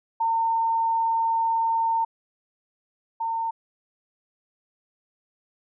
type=tone pair in turn; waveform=sine; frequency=909 / 909 Hz; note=A#5 / A#5; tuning=-44 / -44 cents; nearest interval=unison; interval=0 cents; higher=neither; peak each=-20 / -24 dBFS; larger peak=first; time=0.2-2.05 / 3.2-3.51 s; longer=first; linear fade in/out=10 ms; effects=none